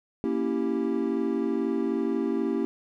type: chord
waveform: triangle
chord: A# diminished seventh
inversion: none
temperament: equal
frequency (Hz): 233.1 / 277.2 / 329.6 / 392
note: A#3 / C#4 / E4 / G4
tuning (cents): 0 / 0 / 0 / 0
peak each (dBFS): -28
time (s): 0.24-2.65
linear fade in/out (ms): 0
effects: none